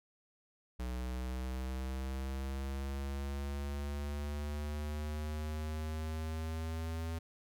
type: linear sweep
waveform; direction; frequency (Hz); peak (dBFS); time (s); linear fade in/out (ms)
square; up; 61.74 to 82.41; -37; 0.79-7.19; 10
effects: none